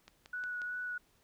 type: click train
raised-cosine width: 0.2 ms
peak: -33 dBFS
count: 4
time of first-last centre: 0.08-0.618 s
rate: 5.58 Hz
type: tone with vibrato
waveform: sine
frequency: 1471 Hz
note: F#6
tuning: 11 cents flat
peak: -36 dBFS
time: 0.33-0.98 s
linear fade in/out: 5 ms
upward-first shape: sine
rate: 2.7 Hz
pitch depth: 12 cents each way
effects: pink hiss -70 dBFS RMS until 1.23 s